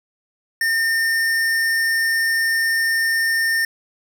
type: tone with hard clipping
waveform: sine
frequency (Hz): 1814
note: A#6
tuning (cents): -48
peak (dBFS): -18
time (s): 0.61-3.65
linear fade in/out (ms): 2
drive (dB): 16
effects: none